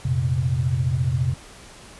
sine chord, F suspended fourth, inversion none, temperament just, 87.31 / 116.41 / 130.96 Hz, F2 / Bb2 / C3, 0 / -2 / +2 cents, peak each -26 / -25 / -21 dBFS, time 0.05-1.34 s, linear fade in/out 5 ms, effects pink hiss -44 dBFS RMS until 1.99 s + resampled to 24000 Hz

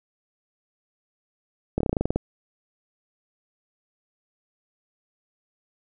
slowing click train, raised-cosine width 2 ms, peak -9 dBFS, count 11, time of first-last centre 1.78-2.16 s, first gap 25 ms, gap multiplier 1.09, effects none

